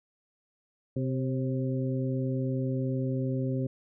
harmonic tone with a mistuned harmonic, 129.9 Hz, C3, 12 cents flat, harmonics 1 / 2 / 3 / 4, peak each -29 / -32 / -37 / -38 dBFS, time 0.96-3.67 s, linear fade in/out 5 ms, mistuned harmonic 4, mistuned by +43 cents, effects none

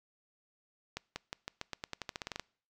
accelerating click train, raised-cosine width 0.2 ms, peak -20 dBFS, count 16, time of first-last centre 0.97-2.397 s, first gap 190 ms, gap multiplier 0.89, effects noise-tail reverb RT60 0.5 s tail -25 dB re dry

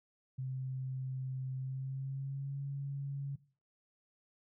sine tone with pitch glide, 130.81 to 139.39 Hz, C3 to C#3, 0 to +10 cents, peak -36 dBFS, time 0.38-3.36 s, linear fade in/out 10 ms, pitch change +110 cents, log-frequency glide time 1.57-2.6 s, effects noise-tail reverb RT60 0.4 s tail -18 dB re dry

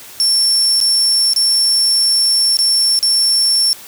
35% pulse tone with dropouts, 5430 Hz, F8, 50 cents flat, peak -8 dBFS, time 0.2-3.73 s, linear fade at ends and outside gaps 0 ms, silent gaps 0.803-0.812 / 1.334-1.362 / 2.569-2.589 / 2.99-3.028 s, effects white hiss -36 dBFS RMS until 3.87 s + high-pass 60 Hz 12 dB/octave

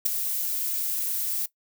violet noise with ADSR envelope, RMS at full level -18 dBFS, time 0.05-1.46 s, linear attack 13 ms, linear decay 4 ms, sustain -10 dB, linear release 6 ms, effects noise-tail reverb RT60 0.1 s tail -18 dB re dry

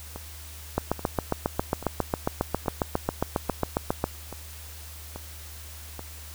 two click trains, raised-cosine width 1 ms, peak -22 / -9 dBFS, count 8 / 25, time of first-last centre 0.16-5.993 / 0.78-4.041 s, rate 1.2 / 7.36 Hz, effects added 76 Hz sine -42 dBFS peak until 6.34 s + white hiss -45 dBFS RMS until 6.34 s

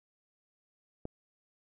click, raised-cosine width 2 ms, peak -25 dBFS, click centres 1.054 s, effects none

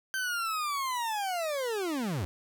40% pulse linear sweep, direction down, 1561 to 77.78 Hz, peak -29 dBFS, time 0.14-2.25 s, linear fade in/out 0 ms, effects none

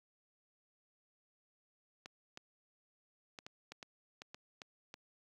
clicks, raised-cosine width 0.2 ms, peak -30 dBFS, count 10, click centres 2.059 / 2.374 / 3.388 / 3.465 / 3.72 / 3.828 / 4.219 / 4.345 / 4.618 / 4.941 s, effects high-pass 100 Hz 12 dB/octave + 11-bit

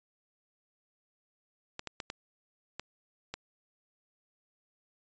clicks, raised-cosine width 0.2 ms, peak -20 dBFS, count 6, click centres 1.794 / 1.873 / 2.002 / 2.101 / 2.796 / 3.34 s, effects resampled to 16000 Hz

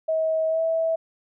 sine tone with pitch glide, 639 to 652.1 Hz, D#5 to E5, +46 to -19 cents, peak -20 dBFS, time 0.08-0.96 s, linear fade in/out 10 ms, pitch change +35 cents, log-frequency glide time 0.48-0.61 s, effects none

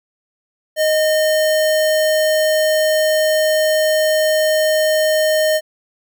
sine tone with sample-and-hold, 622.3 Hz, D#5, in tune, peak -12 dBFS, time 0.76-5.61 s, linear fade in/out 50 ms, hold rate 2450 Hz, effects none

